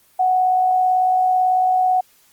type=tone with amplitude modulation; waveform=sine; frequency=740 Hz; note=F#5; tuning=in tune; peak=-12 dBFS; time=0.19-2.01 s; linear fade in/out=10 ms; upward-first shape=sine; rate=58.1 Hz; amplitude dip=30%; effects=white hiss -55 dBFS RMS until 2.32 s + Opus 24 kbps